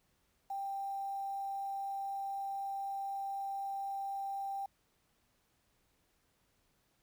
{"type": "tone with quantisation", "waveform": "sine", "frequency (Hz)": 788, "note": "G5", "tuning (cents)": 9, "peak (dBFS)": -36, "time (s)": [0.5, 4.66], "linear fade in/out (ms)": 5, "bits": 10, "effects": ["pink hiss -75 dBFS RMS until 7.02 s"]}